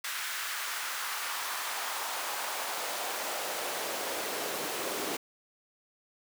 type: noise with high-pass filter sweep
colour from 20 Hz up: pink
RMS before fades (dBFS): -35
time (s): 0.04-5.17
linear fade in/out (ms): 5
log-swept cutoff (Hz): 1600 to 350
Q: 1.5
effects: none